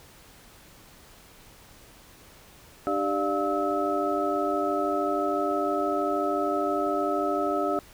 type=tone cluster; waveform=sine; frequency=298.9 / 392 / 592 / 698 / 1295 Hz; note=D4 / G4 / D5 / F5 / E6; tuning=+31 / 0 / +14 / -1 / -31 cents; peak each=-30 dBFS; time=2.87-7.79 s; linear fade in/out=0 ms; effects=pink hiss -52 dBFS RMS until 7.93 s